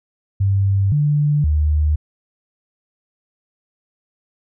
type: tone with pitch steps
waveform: sine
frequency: 98.2 / 147.4 / 75.7 Hz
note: G2 / D3 / D#2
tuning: +4 / +7 / -47 cents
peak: -13 dBFS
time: 0.4-1.96 s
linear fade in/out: 10 ms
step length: 520 ms
effects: none